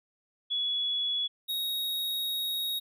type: tone pair in turn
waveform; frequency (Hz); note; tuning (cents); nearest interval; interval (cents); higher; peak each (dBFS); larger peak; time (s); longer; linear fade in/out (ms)
sine / square; 3388 / 3767; G#7 / A#7; +34 / +17; major second; 183; second; -27 / -30; first; 0.5-1.28 / 1.48-2.8; second; 20
effects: none